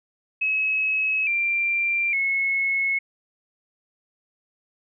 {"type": "tone with pitch steps", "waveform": "sine", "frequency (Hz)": [2569, 2369, 2185], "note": ["E7", "D7", "C#7"], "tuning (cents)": [-45, 14, -26], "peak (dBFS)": -20, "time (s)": [0.41, 2.99], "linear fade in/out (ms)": 10, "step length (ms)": 860, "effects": []}